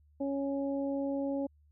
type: harmonic tone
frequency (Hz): 277.2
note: C#4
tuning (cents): 0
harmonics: 1 / 2 / 3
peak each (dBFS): -32 / -35 / -46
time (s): 0.2-1.47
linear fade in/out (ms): 10
effects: added 74 Hz sine -61 dBFS peak until 1.71 s